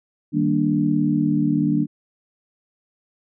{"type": "chord", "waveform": "sine", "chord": "Eb major seventh", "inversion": "none", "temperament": "equal", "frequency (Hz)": [155.56, 196, 233.1, 293.7], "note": ["Eb3", "G3", "Bb3", "D4"], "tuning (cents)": [0, 0, 0, 0], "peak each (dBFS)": [-23, -24, -23, -20], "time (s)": [0.32, 1.87], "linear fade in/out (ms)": 50, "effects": []}